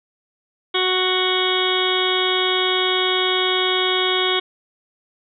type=harmonic tone; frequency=370 Hz; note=F#4; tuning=in tune; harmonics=1 / 2 / 3 / 4 / 5 / 6 / 8 / 9 / 10; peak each=-22 / -29 / -26 / -29 / -33 / -26 / -28 / -22 / -26 dBFS; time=0.74-4.4 s; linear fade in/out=10 ms; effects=none